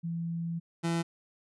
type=tone pair in turn; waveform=sine / 30% pulse; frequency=167.7 / 167.7 Hz; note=E3 / E3; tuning=+30 / +30 cents; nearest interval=unison; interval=0 cents; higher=neither; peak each=-31 / -25 dBFS; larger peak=second; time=0.03-0.6 / 0.83-1.03 s; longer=first; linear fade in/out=20 ms; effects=resampled to 24000 Hz